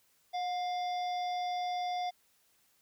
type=harmonic tone with a mistuned harmonic; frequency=699 Hz; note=F5; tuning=1 cent sharp; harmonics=1 / 3 / 5 / 7 / 8; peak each=-32 / -47 / -46 / -51 / -55 dBFS; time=0.33-2.11 s; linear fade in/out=20 ms; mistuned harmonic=1; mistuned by=+52 cents; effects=white hiss -70 dBFS RMS until 2.81 s